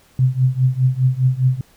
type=tone with tremolo; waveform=sine; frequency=129.1 Hz; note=C3; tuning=23 cents flat; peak=-9 dBFS; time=0.19-1.61 s; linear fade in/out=2 ms; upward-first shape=triangle; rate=4.9 Hz; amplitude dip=95%; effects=pink hiss -53 dBFS RMS until 1.76 s